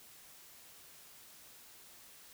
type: silence
effects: white hiss -57 dBFS RMS until 2.33 s